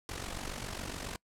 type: noise with amplitude modulation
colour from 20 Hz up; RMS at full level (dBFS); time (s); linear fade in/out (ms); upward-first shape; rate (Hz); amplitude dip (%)
pink; -37; 0.09-1.16; 0; sine; 47.2; 70
effects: noise-tail reverb RT60 0.1 s tail -25 dB re dry + low-pass 10000 Hz 12 dB/octave